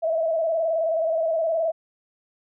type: tone with vibrato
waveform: sine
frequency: 650 Hz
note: E5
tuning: 24 cents flat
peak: -20 dBFS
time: 0.02-1.72 s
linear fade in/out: 20 ms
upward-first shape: square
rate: 19 Hz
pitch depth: 46 cents each way
effects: none

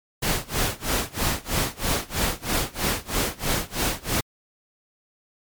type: noise with tremolo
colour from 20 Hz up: pink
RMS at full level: -22 dBFS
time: 0.22-4.21 s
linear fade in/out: 10 ms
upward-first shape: sine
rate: 3.1 Hz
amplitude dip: 95%
effects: MP3 96 kbps

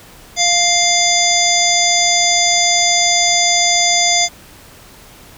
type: harmonic tone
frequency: 698.5 Hz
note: F5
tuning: in tune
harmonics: 1 / 3 / 5 / 7 / 9 / 10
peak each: -18 / -18 / -18 / -18 / -18 / -18 dBFS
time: 0.36-4.29 s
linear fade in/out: 50 ms
effects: pink hiss -41 dBFS RMS until 5.37 s

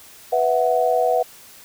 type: chord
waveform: sine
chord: B suspended fourth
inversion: none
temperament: equal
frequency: 493.9 / 659.3 / 740 Hz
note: B4 / E5 / F#5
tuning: 0 / 0 / 0 cents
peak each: -20 dBFS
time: 0.32-1.23 s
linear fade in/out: 10 ms
effects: white hiss -45 dBFS RMS until 1.64 s

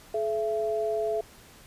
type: tone pair together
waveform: sine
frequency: 428.4 / 670 Hz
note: A4 / E5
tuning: -46 / +28 cents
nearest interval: minor sixth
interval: 774 cents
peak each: -28 dBFS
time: 0.14-1.21 s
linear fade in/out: 5 ms
effects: pink hiss -52 dBFS RMS until 1.66 s + resampled to 32000 Hz

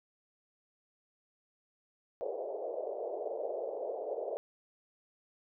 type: band-pass noise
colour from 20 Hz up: white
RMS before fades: -38 dBFS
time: 2.21-4.37 s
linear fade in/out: 0 ms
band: 410 to 650 Hz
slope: 48 dB/octave
effects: none

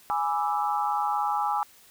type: chord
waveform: sine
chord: E dominant seventh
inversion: first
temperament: equal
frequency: 830.6 / 987.8 / 1174.7 / 1318.5 Hz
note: G#5 / B5 / D6 / E6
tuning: 0 / 0 / 0 / 0 cents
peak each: -26 / -32 / -31 / -32 dBFS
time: 0.1-1.63 s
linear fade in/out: 0 ms
effects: white hiss -55 dBFS RMS until 1.9 s

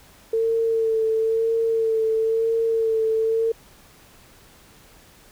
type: tone with vibrato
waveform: sine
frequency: 449 Hz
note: A4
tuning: 35 cents sharp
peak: -18 dBFS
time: 0.33-3.52 s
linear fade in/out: 5 ms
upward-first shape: sine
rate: 1 Hz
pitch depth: 23 cents each way
effects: pink hiss -51 dBFS RMS until 5.31 s

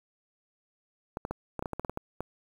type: clicks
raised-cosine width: 1 ms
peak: -19 dBFS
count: 12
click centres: 1.171 / 1.251 / 1.31 / 1.593 / 1.625 / 1.658 / 1.733 / 1.796 / 1.848 / 1.896 / 1.974 / 2.206 s
effects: 8-bit

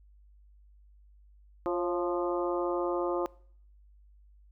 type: harmonic tone with a mistuned harmonic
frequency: 174.61 Hz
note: F3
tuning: in tune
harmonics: 2 / 3 / 4 / 5 / 6 / 7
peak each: -30 / -33 / -38 / -39 / -39 / -40 dBFS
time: 1.66-3.26 s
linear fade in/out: 0 ms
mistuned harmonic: 3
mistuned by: +46 cents
effects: noise-tail reverb RT60 0.6 s tail -23 dB re dry + added 50 Hz sine -55 dBFS peak until 4.51 s

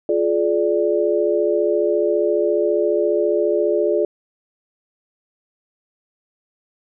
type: chord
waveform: sine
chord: D diminished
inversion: first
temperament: equal with one note detuned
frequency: 349.2 / 423.8 / 587.3 Hz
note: F4 / Ab4 / D5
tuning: 0 / +35 / 0 cents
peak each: -20 / -19 / -20 dBFS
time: 0.09-4.05 s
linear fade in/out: 2 ms
effects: none

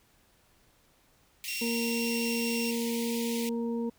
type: high-pass noise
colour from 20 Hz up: pink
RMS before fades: -39 dBFS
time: 1.44-3.49 s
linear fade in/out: 0 ms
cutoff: 2000 Hz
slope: 96 dB/octave
type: tone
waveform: 25% pulse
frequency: 2745 Hz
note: F7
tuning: 31 cents flat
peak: -30 dBFS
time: 1.48-2.71 s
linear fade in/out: 2 ms
type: harmonic tone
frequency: 233.1 Hz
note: A#3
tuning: in tune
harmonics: 1 / 2 / 4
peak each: -30 / -34 / -45 dBFS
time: 1.61-3.9 s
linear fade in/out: 10 ms
effects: pink hiss -65 dBFS RMS until 3.98 s

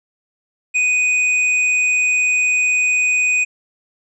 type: tone with hard clipping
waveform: sine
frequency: 2489 Hz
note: D#7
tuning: in tune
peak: -15 dBFS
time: 0.74-3.45 s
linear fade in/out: 20 ms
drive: 7 dB
effects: resampled to 22050 Hz

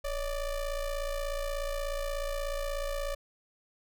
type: ring-modulated tone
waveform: square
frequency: 296.3 Hz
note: D4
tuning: 15 cents sharp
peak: -29 dBFS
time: 0.04-3.15 s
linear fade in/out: 10 ms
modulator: 268 Hz
effects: none

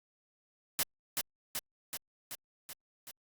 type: noise with echo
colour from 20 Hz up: white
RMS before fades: -30 dBFS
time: 0.79-0.83 s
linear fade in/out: 0 ms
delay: 380 ms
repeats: 6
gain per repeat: -3 dB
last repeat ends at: 3.11 s
effects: Opus 48 kbps

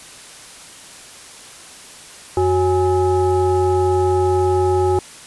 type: tone with frequency modulation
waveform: sine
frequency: 370 Hz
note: F#4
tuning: in tune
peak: -13 dBFS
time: 2.37-4.99 s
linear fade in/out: 2 ms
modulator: 460 Hz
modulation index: 0.94
effects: white hiss -39 dBFS RMS until 5.26 s + resampled to 24000 Hz

